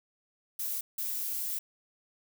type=noise bursts at uneven times; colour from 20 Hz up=violet; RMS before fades=-34 dBFS; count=2; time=0.59-0.81 / 0.98-1.59 s; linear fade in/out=5 ms; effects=none